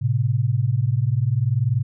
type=tone pair together; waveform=sine; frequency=110.37 / 130.81 Hz; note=A2 / C3; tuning=+6 / 0 cents; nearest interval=minor third; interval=294 cents; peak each=-20 dBFS; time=0.01-1.83 s; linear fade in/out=20 ms; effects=none